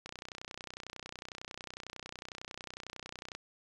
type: click train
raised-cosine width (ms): 0.2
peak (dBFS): -25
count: 103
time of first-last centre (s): 0.06-3.35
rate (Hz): 31
effects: resampled to 24000 Hz